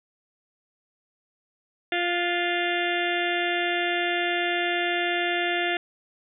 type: harmonic tone with a mistuned harmonic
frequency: 349.2 Hz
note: F4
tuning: in tune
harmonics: 1 / 2 / 4 / 5 / 6 / 7 / 8 / 9 / 10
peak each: -29 / -29 / -34 / -30 / -31 / -37 / -33 / -39 / -35 dBFS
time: 1.92-5.77 s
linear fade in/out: 2 ms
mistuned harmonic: 4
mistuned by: +24 cents
effects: none